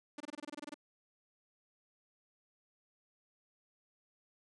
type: tone bursts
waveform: sawtooth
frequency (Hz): 294.9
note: D4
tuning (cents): +7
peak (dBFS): -38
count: 12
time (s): 0.18-0.743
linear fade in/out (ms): 5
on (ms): 24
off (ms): 25
effects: resampled to 22050 Hz